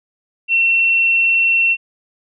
sine tone, 2711 Hz, E7, 48 cents sharp, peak -11 dBFS, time 0.48-1.77 s, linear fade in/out 50 ms, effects none

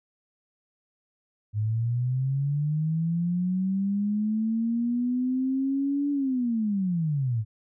sine linear two-way sweep, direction up then down, 103.83 to 288 to 103.83 Hz, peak -23 dBFS, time 1.53-7.45 s, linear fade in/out 50 ms, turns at 6.11 s, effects none

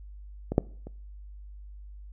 clicks, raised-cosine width 2 ms, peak -16 / -6 / -27 dBFS, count 3, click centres 0.52 / 0.581 / 0.87 s, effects noise-tail reverb RT60 0.5 s tail -22 dB re dry + added 50 Hz sine -42 dBFS peak until 2.12 s

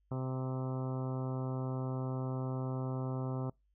harmonic tone with a mistuned harmonic, 130 Hz, C3, 11 cents flat, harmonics 1 / 2 / 3 / 4 / 5 / 6 / 7 / 8 / 9 / 10, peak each -35 / -41 / -45 / -47 / -49 / -51 / -52 / -53 / -54 / -55 dBFS, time 0.11-3.5 s, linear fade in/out 5 ms, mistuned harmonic 8, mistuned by -16 cents, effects noise-tail reverb RT60 0.2 s tail -26 dB re dry + added 50 Hz sine -70 dBFS peak until 3.74 s

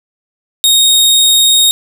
sawtooth tone, 3729 Hz, A#7, in tune, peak -3 dBFS, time 0.64-1.71 s, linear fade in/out 0 ms, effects none

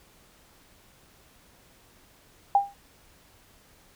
sine tone with exponential decay, 801 Hz, G5, 37 cents sharp, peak -13 dBFS, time 2.55-2.74 s, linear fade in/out 2 ms, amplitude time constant 40 ms, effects pink hiss -58 dBFS RMS until 3.95 s

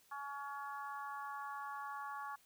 harmonic tone, 281.9 Hz, C#4, 29 cents sharp, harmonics 3 / 4 / 5 / 6, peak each -47 / -45 / -51 / -53 dBFS, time 0.11-2.36 s, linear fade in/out 10 ms, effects white hiss -69 dBFS RMS until 2.45 s

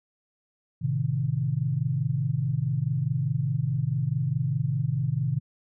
sine chord, A diminished, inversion none, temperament equal, 110 / 130.81 / 155.56 Hz, A2 / C3 / Eb3, 0 / 0 / 0 cents, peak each -31 / -26 / -28 dBFS, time 0.81-5.4 s, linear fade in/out 20 ms, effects none

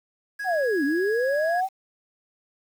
triangle tone, 1661.2 Hz, G#6, in tune, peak -27 dBFS, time 0.39-1.61 s, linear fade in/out 10 ms
sine linear two-way sweep, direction down then up, 784 to 268 to 784 Hz, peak -21 dBFS, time 0.44-1.69 s, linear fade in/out 50 ms, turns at 0.84 s
effects 8-bit

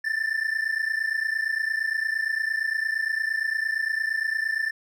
triangle tone pair together, 1760 / 1788.7 Hz, A6 / A6, 0 / +28 cents, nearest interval unison, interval 28 cents, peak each -25 dBFS, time 0.04-4.71 s, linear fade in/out 10 ms, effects none

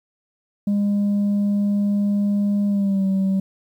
sine tone with pitch glide, 203.3 to 192.44 Hz, G#3 to G3, -37 to -32 cents, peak -14 dBFS, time 0.67-3.4 s, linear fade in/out 5 ms, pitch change -95 cents, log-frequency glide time 2.67-3.05 s, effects tanh soft clip ceiling -16 dBFS + 9-bit

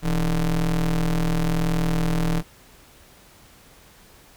square ring-modulated tone, 73.42 Hz, D2, in tune, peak -17 dBFS, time 0.02-2.43 s, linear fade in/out 50 ms, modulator 93.9 Hz, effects pink hiss -51 dBFS RMS until 4.36 s

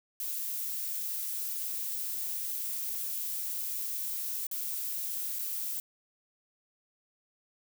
violet noise with dropouts, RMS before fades -35 dBFS, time 0.2-5.8 s, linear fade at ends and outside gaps 1 ms, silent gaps 4.468-4.513 / 5.387-5.392 s, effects none

